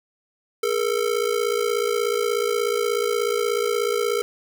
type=ring-modulated tone; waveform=square; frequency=444.4 Hz; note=A4; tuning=17 cents sharp; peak=-18 dBFS; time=0.63-4.22 s; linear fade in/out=0 ms; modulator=28.3 Hz; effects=none

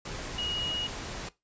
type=tone in noise; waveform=sine; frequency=2890 Hz; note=F#7; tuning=41 cents flat; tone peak=-30 dBFS; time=0.38-0.87 s; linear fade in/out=5 ms; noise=pink; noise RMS=-38 dBFS; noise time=0.05-1.29 s; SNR=+5 dB; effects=noise-tail reverb RT60 0.2 s tail -18 dB re dry + resampled to 16000 Hz

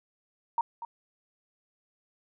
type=tone with echo; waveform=sine; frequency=932.3 Hz; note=A#5; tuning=in tune; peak=-23 dBFS; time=0.58-0.61 s; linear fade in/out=2 ms; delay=240 ms; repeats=1; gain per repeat=-12 dB; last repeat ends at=0.85 s; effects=none

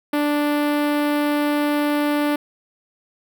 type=tone with notch filter; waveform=sawtooth; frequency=293.7 Hz; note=D4; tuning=in tune; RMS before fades=-20 dBFS; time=0.13-2.36 s; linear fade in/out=5 ms; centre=6600 Hz; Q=0.61; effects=none

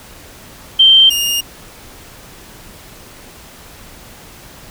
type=tone pair in turn; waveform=sine / sawtooth; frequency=3136 / 2832 Hz; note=G7 / F7; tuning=0 / +23 cents; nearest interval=major second; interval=177 cents; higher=first; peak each=-4 / -11 dBFS; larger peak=first; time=0.79-1.1 / 1.1-1.41 s; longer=neither; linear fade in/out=10 ms; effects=pink hiss -38 dBFS RMS until 4.7 s

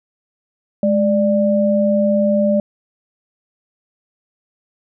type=tone pair together; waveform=sine; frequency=209.1 / 591.4 Hz; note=G#3 / D5; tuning=+12 / +12 cents; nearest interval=octave + tritone; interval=1800 cents; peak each=-15 dBFS; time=0.83-2.6 s; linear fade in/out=2 ms; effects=none

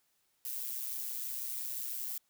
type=noise with amplitude modulation; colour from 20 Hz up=violet; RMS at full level=-36 dBFS; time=0.45-2.18 s; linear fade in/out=2 ms; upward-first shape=sine; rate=126 Hz; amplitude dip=60%; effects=white hiss -75 dBFS RMS until 2.29 s

